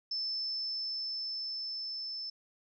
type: tone with level ramp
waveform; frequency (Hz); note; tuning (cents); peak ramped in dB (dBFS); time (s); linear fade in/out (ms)
sine; 5274; E8; 0; -32 to -37; 0.11-2.3; 5
effects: none